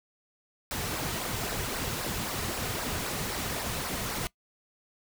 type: noise with flanger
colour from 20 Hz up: pink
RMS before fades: -33 dBFS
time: 0.71-4.27 s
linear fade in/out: 0 ms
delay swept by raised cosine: 0.3 to 3.7 ms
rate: 3.8 Hz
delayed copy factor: -0.55
effects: noise-tail reverb RT60 0.1 s tail -21 dB re dry